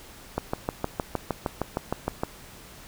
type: click train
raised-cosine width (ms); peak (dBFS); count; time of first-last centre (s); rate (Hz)
1; -11; 13; 0.38-2.235; 6.47
effects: pink hiss -47 dBFS RMS until 2.87 s